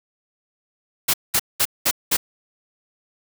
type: noise bursts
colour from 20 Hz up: white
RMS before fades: -18 dBFS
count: 5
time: 1.08-2.17 s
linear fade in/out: 10 ms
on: 58 ms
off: 200 ms
effects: none